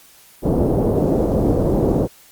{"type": "low-pass noise", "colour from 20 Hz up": "white", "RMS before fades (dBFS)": -17, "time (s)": [0.42, 2.08], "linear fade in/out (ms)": 50, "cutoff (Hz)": 530, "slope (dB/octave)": 24, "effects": ["white hiss -48 dBFS RMS until 2.31 s", "Opus 48 kbps"]}